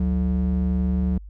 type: ring-modulated tone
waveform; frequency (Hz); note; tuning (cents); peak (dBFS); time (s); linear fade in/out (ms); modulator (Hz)
triangle; 127.9; C3; -39; -14; 0-1.18; 5; 55.9
effects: added 50 Hz sine -37 dBFS peak until 1.29 s